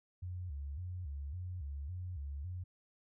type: tone with vibrato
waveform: sine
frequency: 79.9 Hz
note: D#2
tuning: 47 cents sharp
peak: -39 dBFS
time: 0.22-2.64 s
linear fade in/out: 10 ms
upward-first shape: square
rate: 1.8 Hz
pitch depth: 210 cents each way
effects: none